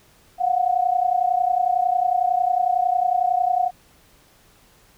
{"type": "tone pair together", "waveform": "sine", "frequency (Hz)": [710, 741], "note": ["F5", "F#5"], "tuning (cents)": [28, 2], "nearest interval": "minor second", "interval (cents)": 74, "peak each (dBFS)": -20, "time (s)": [0.38, 3.71], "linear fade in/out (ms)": 50, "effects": ["pink hiss -55 dBFS RMS until 4.97 s"]}